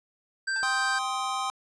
square tone, 1568 Hz, G6, in tune, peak -27 dBFS, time 0.47-0.99 s, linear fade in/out 10 ms
sawtooth tone with exponential decay, 880 Hz, A5, in tune, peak -34 dBFS, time 0.56-0.69 s, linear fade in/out 1 ms, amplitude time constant 28 ms
square chord, C minor, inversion second, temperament just, 784.9 / 1046.5 / 1255.8 Hz, G5 / C6 / Eb6, +2 / 0 / +16 cents, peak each -33 dBFS, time 0.63-1.5 s, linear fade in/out 0 ms
effects resampled to 22050 Hz

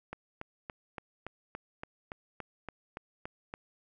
click train, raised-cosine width 0.5 ms, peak -24 dBFS, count 13, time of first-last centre 0.13-3.539 s, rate 3.52 Hz, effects none

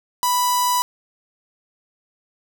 sawtooth tone with notch filter, 987.8 Hz, B5, in tune, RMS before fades -19 dBFS, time 0.23-0.82 s, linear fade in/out 0 ms, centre 2200 Hz, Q 0.68, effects 9-bit

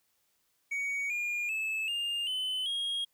triangle tone with pitch steps, 2245 / 2420 / 2609 / 2812 / 3032 / 3268 Hz, C#7 / D#7 / E7 / F7 / F#7 / G#7, +21 / -49 / -18 / +11 / +42 / -29 cents, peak -29 dBFS, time 0.71-3.05 s, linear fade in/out 10 ms, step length 390 ms, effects white hiss -74 dBFS RMS until 3.13 s

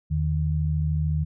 sine tone pair together, 80.3 / 153.66 Hz, E2 / D#3, -45 / -21 cents, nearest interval major seventh, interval 1124 cents, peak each -24 dBFS, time 0.1-1.25 s, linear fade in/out 20 ms, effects none

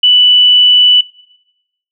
sine tone, 2972 Hz, F#7, 7 cents sharp, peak -4 dBFS, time 0.03-1.01 s, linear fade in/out 5 ms, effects noise-tail reverb RT60 1.0 s tail -23 dB re dry

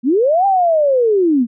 sine linear two-way sweep, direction up then down, 220 to 803 to 220 Hz, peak -10 dBFS, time 0.03-1.47 s, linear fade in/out 50 ms, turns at 0.46 s, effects none

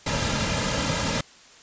pink noise with comb filter, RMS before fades -25 dBFS, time 0.06-1.21 s, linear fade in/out 5 ms, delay 2.7 ms, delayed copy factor -0.65, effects white hiss -50 dBFS RMS until 1.62 s + resampled to 16000 Hz

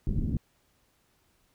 pink low-pass noise, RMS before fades -28 dBFS, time 0.07-0.37 s, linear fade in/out 2 ms, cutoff 250 Hz, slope 24 dB/octave, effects pink hiss -69 dBFS RMS until 1.54 s

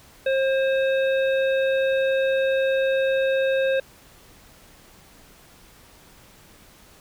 harmonic tone with a mistuned harmonic, 534 Hz, C5, 35 cents sharp, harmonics 1 / 3 / 5 / 7, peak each -19 / -29 / -33 / -36 dBFS, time 0.26-3.8 s, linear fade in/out 5 ms, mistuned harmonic 5, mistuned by -43 cents, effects pink hiss -51 dBFS RMS until 7 s

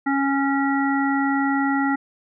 harmonic tone, 276.1 Hz, C#4, 7 cents flat, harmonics 1 / 3 / 5 / 7, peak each -20 / -25 / -27 / -28 dBFS, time 0.06-1.96 s, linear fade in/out 10 ms, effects none

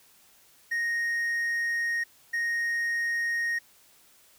triangle tone bursts at uneven times, 1864.7 Hz, A#6, in tune, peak -24 dBFS, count 2, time 0.71-2.04 / 2.33-3.59 s, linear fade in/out 10 ms, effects white hiss -59 dBFS RMS until 4.38 s

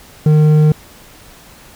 sine tone with hard clipping, 152.8 Hz, D#3, 31 cents flat, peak -8 dBFS, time 0.26-0.72 s, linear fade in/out 2 ms, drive 6 dB, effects pink hiss -41 dBFS RMS until 1.75 s

